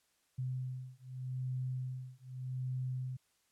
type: beating tone pair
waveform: sine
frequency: 127.9 / 128.73 Hz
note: C3 / C3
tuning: -39 / -28 cents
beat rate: 0.83 Hz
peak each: -40 / -40 dBFS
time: 0.38-3.17 s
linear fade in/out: 10 ms
effects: white hiss -75 dBFS RMS until 3.51 s + low-pass 11000 Hz 12 dB/octave